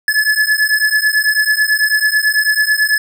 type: beating tone pair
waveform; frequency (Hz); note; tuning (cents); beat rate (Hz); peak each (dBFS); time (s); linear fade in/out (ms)
square; 1713 / 1722.1; A6 / A6; -47 / -38; 9.1; -15; 0.08-2.98; 2
effects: none